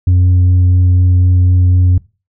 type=tone; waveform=sine; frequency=90.4 Hz; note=F#2; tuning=40 cents flat; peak=-3 dBFS; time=0.07-1.98 s; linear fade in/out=5 ms; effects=noise-tail reverb RT60 0.3 s tail -23 dB re dry + tanh soft clip ceiling -5 dBFS